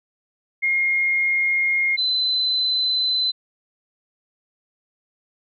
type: tone pair in turn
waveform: sine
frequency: 2138 / 4036 Hz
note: C7 / B7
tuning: +37 / +37 cents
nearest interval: major seventh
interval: 1100 cents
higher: second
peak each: -17 / -18 dBFS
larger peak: first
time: 0.62-1.97 / 1.97-3.32 s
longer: neither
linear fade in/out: 20 ms
effects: none